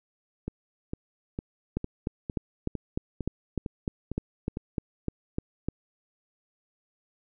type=two click trains; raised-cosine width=3 ms; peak=-19 / -15 dBFS; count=10 / 14; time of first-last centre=0.48-4.571 / 1.77-5.686 s; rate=2.2 / 3.32 Hz; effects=none